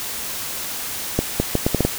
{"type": "accelerating click train", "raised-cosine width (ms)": 2, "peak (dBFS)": -3, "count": 7, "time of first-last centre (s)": [1.19, 1.85], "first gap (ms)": 210, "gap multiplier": 0.73, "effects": ["white hiss -28 dBFS RMS until 1.98 s"]}